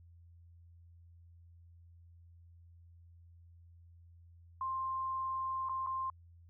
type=tone with dropouts; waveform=sine; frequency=1053 Hz; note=C6; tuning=11 cents sharp; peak=-34 dBFS; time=4.61-6.1 s; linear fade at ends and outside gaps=2 ms; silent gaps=5.688-5.694 / 5.864-5.87 s; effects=added 85 Hz sine -56 dBFS peak until 6.49 s